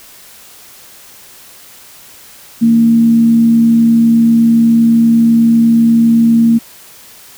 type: tone with frequency modulation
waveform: sine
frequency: 230 Hz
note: A#3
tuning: 23 cents flat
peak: -5 dBFS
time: 2.61-6.59 s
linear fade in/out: 20 ms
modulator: 68 Hz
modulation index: 0.21
effects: white hiss -38 dBFS RMS until 7.37 s